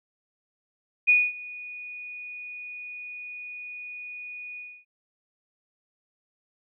sine tone with ADSR envelope, 2465 Hz, D#7, 17 cents flat, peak -14 dBFS, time 1.07-4.85 s, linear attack 22 ms, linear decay 230 ms, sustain -22 dB, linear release 270 ms, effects none

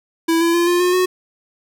square tone with pitch steps, 329.6 / 336.7 / 344 / 351.4 / 359 / 366.8 Hz, E4 / E4 / F4 / F4 / F4 / F#4, 0 / +37 / -26 / +11 / +48 / -15 cents, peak -14 dBFS, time 0.28-1.06 s, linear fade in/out 10 ms, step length 130 ms, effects none

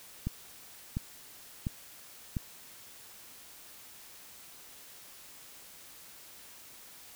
click train, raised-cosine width 5 ms, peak -19 dBFS, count 4, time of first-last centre 0.27-2.368 s, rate 1.43 Hz, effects white hiss -52 dBFS RMS until 7.15 s

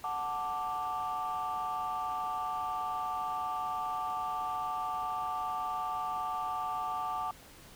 sine chord, D major, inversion first, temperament equal, 740 / 880 / 1174.7 Hz, F#5 / A5 / D6, 0 / 0 / 0 cents, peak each -36 / -36 / -34 dBFS, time 0.04-7.31 s, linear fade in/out 2 ms, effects tanh soft clip ceiling -27 dBFS + pink hiss -54 dBFS RMS until 7.75 s

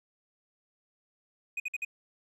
triangle tone bursts, 2489 Hz, D#7, in tune, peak -29 dBFS, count 4, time 1.57-1.849 s, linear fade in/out 5 ms, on 30 ms, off 53 ms, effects none

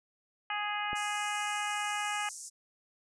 harmonic tone, 415.3 Hz, G#4, in tune, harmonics 2 / 3 / 4 / 5 / 6 / 7, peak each -36 / -38 / -39 / -40 / -41 / -41 dBFS, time 0.5-2.29 s, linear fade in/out 2 ms
click, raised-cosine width 2 ms, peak -28 dBFS, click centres 0.931 s
pink band-pass noise, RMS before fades -45 dBFS, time 0.95-2.5 s, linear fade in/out 20 ms, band 5800 to 9400 Hz, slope 48 dB/octave
effects none

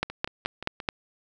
two click trains, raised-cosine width 0.3 ms, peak -20 / -9 dBFS, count 5 / 5, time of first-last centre 0.1-0.802 / 0.03-0.888 s, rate 5.7 / 4.66 Hz, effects none

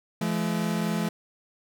40% pulse tone pair together, 170 / 214 Hz, F3 / A3, -46 / -48 cents, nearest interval major third, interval 398 cents, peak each -27 dBFS, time 0.21-1.09 s, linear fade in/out 5 ms, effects none

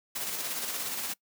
white noise with tremolo, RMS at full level -33 dBFS, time 0.15-1.14 s, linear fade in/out 10 ms, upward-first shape square, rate 17 Hz, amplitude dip 30%, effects noise-tail reverb RT60 0.1 s tail -23 dB re dry + high-pass 150 Hz 12 dB/octave

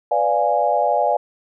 sine chord, B diminished seventh, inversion none, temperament equal with one note detuned, 499 / 587.3 / 698.5 / 830.6 Hz, B4 / D5 / F5 / Ab5, +18 / 0 / 0 / 0 cents, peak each -24 / -20 / -20 / -20 dBFS, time 0.11-1.17 s, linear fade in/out 5 ms, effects none

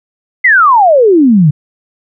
sine exponential sweep, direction down, 2093 to 139.8 Hz, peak -3 dBFS, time 0.44-1.51 s, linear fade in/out 10 ms, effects none

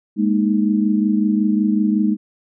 sine chord, Ab suspended second, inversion none, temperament equal, 207.7 / 233.1 / 311.1 Hz, Ab3 / Bb3 / Eb4, 0 / 0 / 0 cents, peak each -16 / -21 / -20 dBFS, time 0.16-2.17 s, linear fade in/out 50 ms, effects none

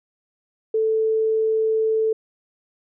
sine tone, 440.7 Hz, A4, 3 cents sharp, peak -17 dBFS, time 0.74-2.13 s, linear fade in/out 5 ms, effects none

